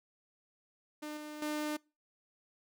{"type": "tone with level steps", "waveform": "sawtooth", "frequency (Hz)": 301.4, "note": "D4", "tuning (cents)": 45, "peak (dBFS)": [-36, -39, -30], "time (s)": [1.02, 1.77], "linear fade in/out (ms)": 10, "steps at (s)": [1.17, 1.42], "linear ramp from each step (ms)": 2, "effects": ["noise-tail reverb RT60 0.3 s tail -25 dB re dry"]}